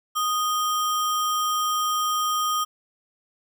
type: tone with sample-and-hold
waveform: sine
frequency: 1240 Hz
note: D#6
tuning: 6 cents flat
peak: -21 dBFS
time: 0.15-2.65 s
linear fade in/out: 20 ms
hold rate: 4410 Hz
effects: none